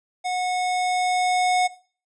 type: tone with level ramp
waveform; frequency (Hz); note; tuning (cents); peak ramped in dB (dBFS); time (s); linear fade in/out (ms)
square; 730; F#5; -24; -24 to -18; 0.24-1.68; 20
effects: noise-tail reverb RT60 0.4 s tail -17 dB re dry + resampled to 22050 Hz